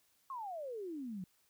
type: exponential sweep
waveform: sine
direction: down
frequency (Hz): 1108.7 to 175.1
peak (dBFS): -40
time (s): 0.3-1.24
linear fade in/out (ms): 2
effects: white hiss -73 dBFS RMS until 1.49 s